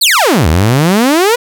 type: exponential two-way sweep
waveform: sawtooth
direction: down then up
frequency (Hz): 4699 to 73.42 to 499.8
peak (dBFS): -3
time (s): 0.01-1.36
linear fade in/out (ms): 10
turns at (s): 0.48
effects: none